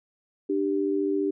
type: tone pair together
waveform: sine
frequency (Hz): 297.3 / 392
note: D4 / G4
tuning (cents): +21 / 0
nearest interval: perfect fourth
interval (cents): 479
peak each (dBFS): -26 / -25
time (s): 0.49-1.31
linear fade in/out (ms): 10
effects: none